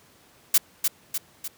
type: noise with echo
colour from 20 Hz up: blue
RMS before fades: -17 dBFS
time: 0.54-0.58 s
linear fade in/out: 5 ms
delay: 300 ms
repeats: 3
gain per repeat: -5 dB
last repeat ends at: 1.48 s
effects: pink hiss -56 dBFS RMS until 1.57 s + high-pass 100 Hz 12 dB/octave